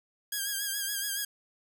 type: tone with vibrato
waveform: 5% pulse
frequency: 1624 Hz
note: G#6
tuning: 39 cents flat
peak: -20 dBFS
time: 0.32-1.25 s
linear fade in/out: 5 ms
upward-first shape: sine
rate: 7.1 Hz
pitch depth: 49 cents each way
effects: none